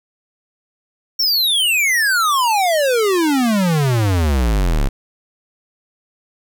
square exponential sweep, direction down, 5588 to 32.2 Hz, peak -14 dBFS, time 1.19-4.89 s, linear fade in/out 10 ms, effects none

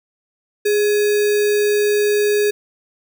sine tone with sample-and-hold, 415.3 Hz, G#4, in tune, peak -13 dBFS, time 0.65-2.51 s, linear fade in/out 10 ms, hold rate 2100 Hz, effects none

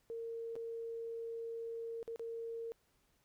sine tone with dropouts, 459.1 Hz, A#4, 26 cents flat, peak -40 dBFS, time 0.1-2.72 s, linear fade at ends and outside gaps 0 ms, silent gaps 0.555-0.563 / 2.029-2.078 / 2.16-2.195 s, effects pink hiss -75 dBFS RMS until 3.24 s

